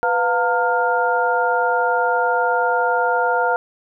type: tone cluster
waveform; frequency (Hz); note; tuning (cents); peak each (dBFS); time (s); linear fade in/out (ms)
sine; 496 / 706 / 914 / 1407; B4 / F5 / A#5 / F6; +7 / +19 / -34 / +12; -21; 0.03-3.56; 0
effects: none